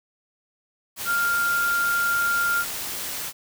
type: tone in noise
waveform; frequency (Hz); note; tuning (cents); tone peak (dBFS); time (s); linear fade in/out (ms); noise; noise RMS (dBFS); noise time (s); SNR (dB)
sine; 1396.9; F6; 0; -20; 1.05-2.65; 50; white; -31; 0.96-3.33; +8
effects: none